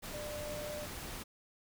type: tone in noise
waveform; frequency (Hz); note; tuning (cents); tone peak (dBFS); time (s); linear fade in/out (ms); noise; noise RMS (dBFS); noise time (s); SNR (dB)
sine; 596; D5; +25; -41; 0.13-0.86; 20; pink; -44; 0.02-1.24; 0
effects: none